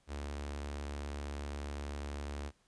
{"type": "tone with notch filter", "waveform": "sawtooth", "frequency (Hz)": 72.1, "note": "D2", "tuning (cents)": -31, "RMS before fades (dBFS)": -41, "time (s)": [0.07, 2.52], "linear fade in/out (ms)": 50, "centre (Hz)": 150, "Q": 1.5, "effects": ["pink hiss -72 dBFS RMS until 2.67 s", "resampled to 22050 Hz"]}